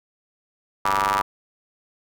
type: ring-modulated tone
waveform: sawtooth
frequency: 98.3 Hz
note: G2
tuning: 5 cents sharp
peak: -12 dBFS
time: 0.85-1.22 s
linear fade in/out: 5 ms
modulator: 1070 Hz
effects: none